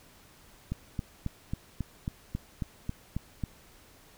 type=click train; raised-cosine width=5 ms; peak=-19 dBFS; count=11; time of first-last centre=0.72-3.437 s; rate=3.68 Hz; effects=pink hiss -57 dBFS RMS until 4.17 s